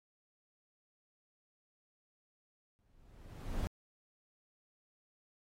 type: noise with exponential growth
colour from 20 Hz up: brown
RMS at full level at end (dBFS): -33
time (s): 2.79-3.67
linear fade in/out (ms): 0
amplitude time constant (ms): 190
effects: AAC 48 kbps